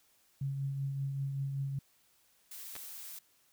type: tone with tremolo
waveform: sine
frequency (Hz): 137.6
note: C#3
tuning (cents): -12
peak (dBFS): -31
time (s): 0.41-1.79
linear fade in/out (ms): 5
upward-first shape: triangle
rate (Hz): 5.2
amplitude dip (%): 40
type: noise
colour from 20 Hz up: blue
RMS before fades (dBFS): -46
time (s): 2.51-3.19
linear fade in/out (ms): 5
type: clicks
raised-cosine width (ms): 0.2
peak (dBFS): -27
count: 2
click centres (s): 2.754 / 2.764
effects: white hiss -69 dBFS RMS until 3.52 s